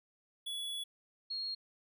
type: tone pair in turn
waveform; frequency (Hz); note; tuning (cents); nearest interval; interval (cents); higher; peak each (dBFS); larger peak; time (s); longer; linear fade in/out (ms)
square / sine; 3395 / 4277; G#7 / C8; +37 / +37; major third; 400; second; -38 / -36; second; 0.46-0.84 / 1.3-1.55; first; 10
effects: none